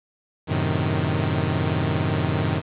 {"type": "chord", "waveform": "sawtooth", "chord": "F# diminished seventh", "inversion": "none", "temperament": "equal", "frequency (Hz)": [92.5, 110, 130.81, 155.56], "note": ["F#2", "A2", "C3", "Eb3"], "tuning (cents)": [0, 0, 0, 0], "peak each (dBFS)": [-22, -24, -23, -21], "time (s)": [0.47, 2.62], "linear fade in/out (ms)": 50, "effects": ["resampled to 8000 Hz", "7-bit"]}